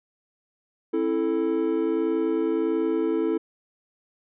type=chord; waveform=triangle; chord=A minor; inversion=first; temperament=equal with one note detuned; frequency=268.1 / 329.6 / 440 Hz; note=C4 / E4 / A4; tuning=+42 / 0 / 0 cents; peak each=-28 / -22 / -24 dBFS; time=0.93-3.38 s; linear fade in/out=10 ms; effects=resampled to 8000 Hz